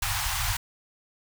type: band-stop noise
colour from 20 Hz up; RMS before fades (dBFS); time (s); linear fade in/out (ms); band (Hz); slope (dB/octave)
pink; -28; 0.02-0.57; 5; 120 to 780; 48
effects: none